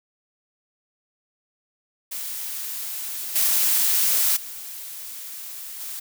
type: noise with level steps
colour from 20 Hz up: blue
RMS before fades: -31 / -20 / -36 / -33 dBFS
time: 2.11-6 s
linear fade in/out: 10 ms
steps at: 3.35 / 4.36 / 5.8 s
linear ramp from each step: 10 ms
effects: none